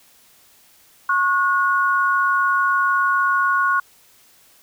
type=tone pair together; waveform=sine; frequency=1096 / 1449.1 Hz; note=C#6 / F#6; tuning=-20 / -37 cents; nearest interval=perfect fourth; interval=483 cents; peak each=-18 dBFS; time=1.09-3.8 s; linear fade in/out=5 ms; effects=white hiss -53 dBFS RMS until 4.62 s